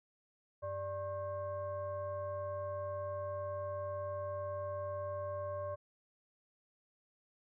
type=tone with frequency modulation; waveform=sine; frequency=588 Hz; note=D5; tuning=2 cents sharp; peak=-37 dBFS; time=0.62-5.76 s; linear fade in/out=20 ms; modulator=493 Hz; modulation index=0.81; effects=none